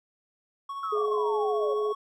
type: tone with tremolo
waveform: triangle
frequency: 1108.7 Hz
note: C#6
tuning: in tune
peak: -30 dBFS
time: 0.69-1.95 s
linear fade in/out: 5 ms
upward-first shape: sine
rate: 14 Hz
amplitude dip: 35%
type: linear sweep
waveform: sine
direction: down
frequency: 1335 to 528 Hz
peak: -30 dBFS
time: 0.83-1.74 s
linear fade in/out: 5 ms
type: tone with vibrato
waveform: sine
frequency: 422.7 Hz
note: G#4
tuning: 31 cents sharp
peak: -25 dBFS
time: 0.92-1.93 s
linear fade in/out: 10 ms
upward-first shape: sine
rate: 14 Hz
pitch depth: 10 cents each way
type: band-pass noise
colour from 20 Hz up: white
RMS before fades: -44 dBFS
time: 0.95-1.92 s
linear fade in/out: 2 ms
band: 640 to 730 Hz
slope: 96 dB/octave
effects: none